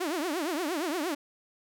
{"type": "tone with vibrato", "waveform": "sawtooth", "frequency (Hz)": 327.2, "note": "E4", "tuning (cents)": -13, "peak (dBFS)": -25, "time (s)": [0, 1.15], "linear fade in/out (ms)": 10, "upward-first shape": "triangle", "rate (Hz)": 8.6, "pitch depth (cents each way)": 290, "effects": []}